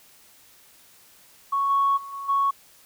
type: tone with level steps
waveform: sine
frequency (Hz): 1108.7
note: C#6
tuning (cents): 0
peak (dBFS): -20 / -17 / -35 / -31 / -18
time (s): 1.52-2.51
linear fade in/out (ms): 10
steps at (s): 1.69 / 1.96 / 2.12 / 2.28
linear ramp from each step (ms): 20
effects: tanh soft clip ceiling -13 dBFS + white hiss -54 dBFS RMS until 2.85 s